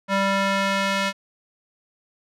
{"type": "tone with band-pass filter sweep", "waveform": "square", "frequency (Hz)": 196, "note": "G3", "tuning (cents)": 0, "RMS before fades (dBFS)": -22, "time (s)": [0.08, 1.13], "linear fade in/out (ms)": 50, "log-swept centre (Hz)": [1300, 2400], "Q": 0.71, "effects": []}